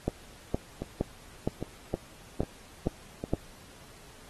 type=two click trains; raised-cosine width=2 ms; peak=-13 / -20 dBFS; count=8 / 4; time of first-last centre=0.08-3.336 / 0.82-3.239 s; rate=2.15 / 1.24 Hz; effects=pink hiss -53 dBFS RMS until 4.29 s + AAC 32 kbps